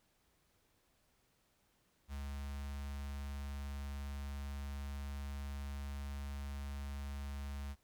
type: tone with notch filter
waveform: square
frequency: 70.1 Hz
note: C#2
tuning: 20 cents sharp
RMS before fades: -43 dBFS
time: 2.08-7.76 s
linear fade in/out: 50 ms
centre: 400 Hz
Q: 0.77
effects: pink hiss -75 dBFS RMS until 7.83 s